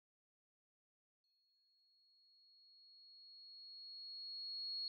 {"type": "tone with exponential growth", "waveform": "sine", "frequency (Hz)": 4321, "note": "C#8", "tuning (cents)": -45, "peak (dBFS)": -40, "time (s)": [1.24, 4.88], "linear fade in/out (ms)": 1, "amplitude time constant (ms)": 790, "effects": []}